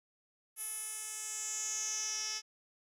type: tone with band-pass filter sweep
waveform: 10% pulse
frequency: 432.7 Hz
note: A4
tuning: 29 cents flat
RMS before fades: -39 dBFS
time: 0.56-2.42 s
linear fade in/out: 50 ms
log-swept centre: 11000 to 5000 Hz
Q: 5.2
effects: none